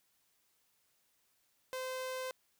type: tone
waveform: sawtooth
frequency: 516 Hz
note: C5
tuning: 24 cents flat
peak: -34 dBFS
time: 1.73-2.31 s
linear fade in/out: 0 ms
effects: white hiss -75 dBFS RMS until 2.59 s